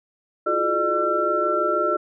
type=tone cluster; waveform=sine; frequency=333.5 / 359.4 / 426.8 / 603 / 1349 Hz; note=E4 / F4 / G#4 / D5 / E6; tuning=+20 / +50 / +47 / +46 / +40 cents; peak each=-31 / -26 / -28 / -24 / -22 dBFS; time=0.46-1.97 s; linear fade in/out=10 ms; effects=none